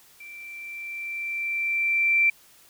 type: tone with level ramp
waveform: sine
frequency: 2347 Hz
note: D7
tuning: 2 cents flat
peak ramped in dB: -40 to -16 dBFS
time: 0.2-2.3 s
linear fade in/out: 5 ms
effects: white hiss -55 dBFS RMS until 2.69 s